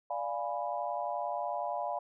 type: chord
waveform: sine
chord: D diminished seventh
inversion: none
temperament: equal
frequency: 587.3 / 698.5 / 830.6 / 987.8 Hz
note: D5 / F5 / Ab5 / Cb6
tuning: 0 / 0 / 0 / 0 cents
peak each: -38 / -36 / -38 / -39 dBFS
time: 0.1-1.99 s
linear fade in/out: 5 ms
effects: none